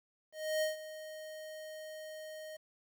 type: tone with ADSR envelope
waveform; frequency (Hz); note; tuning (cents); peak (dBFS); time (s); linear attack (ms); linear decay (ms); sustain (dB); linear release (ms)
square; 622.3; D#5; 0; -30; 0.32-2.57; 300; 140; -15; 10
effects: 11-bit